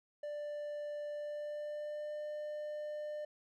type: tone with pitch glide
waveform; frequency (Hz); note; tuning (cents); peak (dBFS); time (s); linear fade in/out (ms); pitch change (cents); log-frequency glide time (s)
triangle; 590 to 600; D5 to D5; +8 to +37; -37; 0.23-3.25; 5; +29; 1.09-2.23
effects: none